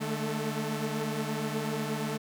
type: tone cluster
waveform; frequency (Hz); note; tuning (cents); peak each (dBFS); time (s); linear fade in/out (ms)
sawtooth; 149.5 / 215.2 / 223.5 / 441.6; D3 / A3 / A3 / A4; +31 / -38 / +27 / +6; -31 / -31 / -33 / -34; 0-2.18; 20
effects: none